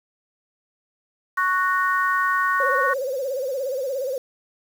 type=harmonic tone; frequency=370 Hz; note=F#4; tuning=in tune; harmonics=3 / 4 / 5; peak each=-21 / -23 / -25 dBFS; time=1.37-2.94 s; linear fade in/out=10 ms
type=tone with vibrato; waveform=sine; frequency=530 Hz; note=C5; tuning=22 cents sharp; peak=-23 dBFS; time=2.6-4.18 s; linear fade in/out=2 ms; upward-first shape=sine; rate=17 Hz; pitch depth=110 cents each way
effects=7-bit